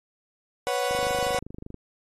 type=chord; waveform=35% pulse; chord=B suspended second; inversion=none; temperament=equal; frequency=493.9 / 554.4 / 740 Hz; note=B4 / C#5 / F#5; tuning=0 / 0 / 0 cents; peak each=-27 dBFS; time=0.67-1.39 s; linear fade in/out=0 ms
type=click train; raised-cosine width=3 ms; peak=-26 dBFS; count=22; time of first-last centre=0.91-1.743 s; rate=25.2 Hz
effects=AAC 32 kbps